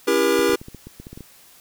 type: chord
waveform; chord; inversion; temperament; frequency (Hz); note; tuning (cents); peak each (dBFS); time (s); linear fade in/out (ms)
square; C# diminished seventh; none; just; 277.2 / 332.6 / 399.1 / 479; C#4 / E4 / G4 / Bb4; 0 / +16 / +31 / +47; -27 / -24 / -21 / -21; 0.07-0.56; 10
type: clicks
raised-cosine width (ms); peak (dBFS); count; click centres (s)
3; -24; 12; 0.392 / 0.495 / 0.534 / 0.615 / 0.684 / 0.747 / 0.87 / 1 / 1.069 / 1.13 / 1.175 / 1.207
effects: white hiss -50 dBFS RMS until 1.6 s

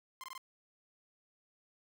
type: tone bursts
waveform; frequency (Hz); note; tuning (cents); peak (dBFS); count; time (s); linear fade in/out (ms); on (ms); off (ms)
sawtooth; 1046.5; C6; 0; -40; 4; 0.21-0.378; 0; 27; 20
effects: none

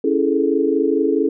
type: chord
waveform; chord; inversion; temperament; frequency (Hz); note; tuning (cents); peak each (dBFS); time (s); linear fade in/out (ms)
sine; A major seventh; first; equal; 277.2 / 329.6 / 415.3 / 440; C#4 / E4 / G#4 / A4; 0 / 0 / 0 / 0; -20; 0.04-1.29; 5
effects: none

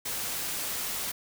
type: noise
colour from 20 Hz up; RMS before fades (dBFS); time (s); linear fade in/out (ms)
white; -33; 0.05-1.12; 10
effects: none

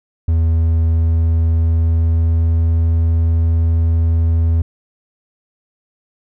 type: tone with pitch glide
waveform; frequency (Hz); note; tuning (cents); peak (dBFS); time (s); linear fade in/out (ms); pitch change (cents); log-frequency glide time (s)
triangle; 81.7 to 82.36; E2 to E2; -15 to -1; -9; 0.28-4.62; 5; +14; 0.85-2.72
effects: none

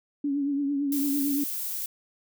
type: tone with vibrato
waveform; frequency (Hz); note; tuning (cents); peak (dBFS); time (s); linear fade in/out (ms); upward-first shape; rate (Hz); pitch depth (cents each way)
sine; 282.5; C#4; +33; -24; 0.24-1.44; 5; triangle; 8.9; 58
type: noise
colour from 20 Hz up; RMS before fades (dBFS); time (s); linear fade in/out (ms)
violet; -32; 0.92-1.86; 2
effects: none

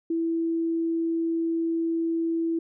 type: tone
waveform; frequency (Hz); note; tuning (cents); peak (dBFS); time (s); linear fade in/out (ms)
sine; 330.4; E4; +4; -23; 0.1-2.59; 5
effects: none

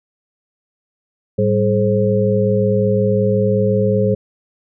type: tone cluster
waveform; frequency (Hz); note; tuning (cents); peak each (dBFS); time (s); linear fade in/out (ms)
sine; 108 / 196.1 / 423.5 / 529; A2 / G3 / G#4 / C5; -32 / +1 / +34 / +19; -18; 1.38-4.15; 10
effects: none

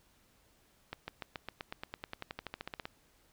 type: accelerating click train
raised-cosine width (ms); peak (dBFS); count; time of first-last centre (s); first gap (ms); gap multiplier
0.3; -23; 21; 0.93-2.855; 150; 0.95
effects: pink hiss -68 dBFS RMS until 3.32 s

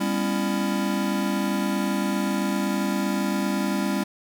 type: chord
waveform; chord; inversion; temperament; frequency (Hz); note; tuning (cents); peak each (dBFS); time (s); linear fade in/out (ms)
square; C# half-diminished seventh; second; just; 199.57 / 249.5 / 277.2 / 332.6; G3 / B3 / C#4 / E4; +31 / +18 / 0 / +16; -26 / -32 / -30 / -31; 0-4.04; 10
effects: none

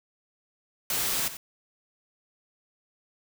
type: noise with echo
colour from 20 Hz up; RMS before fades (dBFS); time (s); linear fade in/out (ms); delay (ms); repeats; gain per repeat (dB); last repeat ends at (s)
white; -28; 0.9-1.28; 2; 90; 1; -12; 1.37
effects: none

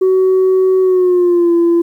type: tone with pitch glide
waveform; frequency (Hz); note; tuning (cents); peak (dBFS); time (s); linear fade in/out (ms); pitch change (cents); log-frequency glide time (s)
sine; 375.5 to 340.4; F#4 to F4; +26 to -44; -6; 0.01-1.82; 10; -170; 0.81-1.53
effects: tanh soft clip ceiling -6 dBFS + 8-bit

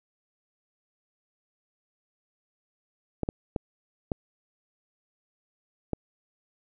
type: clicks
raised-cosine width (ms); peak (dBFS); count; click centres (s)
2; -14; 5; 3.233 / 3.289 / 3.562 / 4.118 / 5.933
effects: none

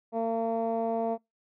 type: tone with low-pass filter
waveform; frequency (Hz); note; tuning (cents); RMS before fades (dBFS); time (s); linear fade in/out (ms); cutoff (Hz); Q
15% pulse; 227.4; A#3; -43; -29; 0.12-1.18; 50; 700; 2.1
effects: noise-tail reverb RT60 0.2 s tail -25 dB re dry

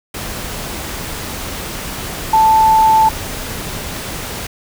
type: tone in noise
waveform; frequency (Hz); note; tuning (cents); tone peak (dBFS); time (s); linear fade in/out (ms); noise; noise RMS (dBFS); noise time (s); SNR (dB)
sine; 880; A5; 0; -7; 2.33-3.09; 5; pink; -25; 0.14-4.47; +15
effects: none

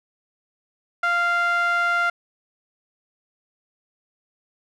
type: tone with band-pass filter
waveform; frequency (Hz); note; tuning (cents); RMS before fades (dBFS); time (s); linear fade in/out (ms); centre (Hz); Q
sawtooth; 695; F5; -9; -21; 1.03-2.1; 5; 1500; 3.1
effects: none

